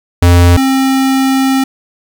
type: tone pair in turn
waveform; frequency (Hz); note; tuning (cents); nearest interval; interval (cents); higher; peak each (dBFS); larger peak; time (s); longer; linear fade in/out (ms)
square; 87.5 / 266.5; F2 / C4; +4 / +32; octave + perfect fifth; 1928; second; -4 / -9; first; 0.22-0.57 / 0.57-1.64; second; 5
effects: 7-bit